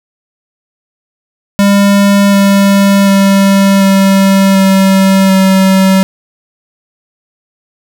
square tone with pitch steps, 200 / 198.16 / 196.34 / 194.53 / 192.74 / 190.97 Hz, G3 / G3 / G3 / G3 / G3 / G3, +35 / +19 / +3 / -13 / -29 / -45 cents, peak -5 dBFS, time 1.59-6.03 s, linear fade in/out 0 ms, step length 740 ms, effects none

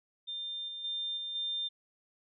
sine tone with level steps, 3600 Hz, A7, 39 cents sharp, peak -36 / -39 / -33 / -36 / -32 dBFS, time 0.27-1.69 s, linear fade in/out 20 ms, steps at 0.68 / 0.84 / 1.17 / 1.35 s, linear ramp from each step 5 ms, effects none

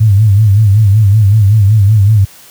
sine tone with vibrato, 103.83 Hz, G#2, in tune, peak -3 dBFS, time 0-2.25 s, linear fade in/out 10 ms, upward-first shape sine, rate 5.3 Hz, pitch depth 120 cents each way, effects white hiss -38 dBFS RMS until 2.5 s + high-pass 60 Hz 12 dB/octave

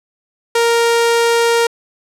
sawtooth tone, 466.2 Hz, A#4, in tune, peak -7 dBFS, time 0.55-1.67 s, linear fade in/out 5 ms, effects low-pass 11000 Hz 12 dB/octave

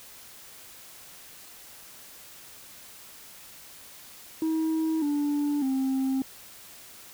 sine tone with pitch steps, 319.3 / 291.1 / 265.4 Hz, D#4 / D4 / C4, +45 / -15 / +25 cents, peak -21 dBFS, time 4.42-6.22 s, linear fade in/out 2 ms, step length 600 ms, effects tanh soft clip ceiling -23 dBFS + white hiss -48 dBFS RMS until 7.13 s

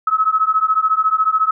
sine beating tone pair, 1281 / 1295 Hz, E6 / E6, -50 / -31 cents, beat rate 14 Hz, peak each -16 dBFS, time 0.07-1.51 s, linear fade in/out 5 ms, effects none

